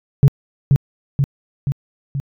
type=tone with echo; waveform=sine; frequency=138.59 Hz; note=C#3; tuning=in tune; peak=-3 dBFS; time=0.23-0.28 s; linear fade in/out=0 ms; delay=480 ms; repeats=4; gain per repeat=-4 dB; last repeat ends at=2.2 s; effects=tanh soft clip ceiling -4 dBFS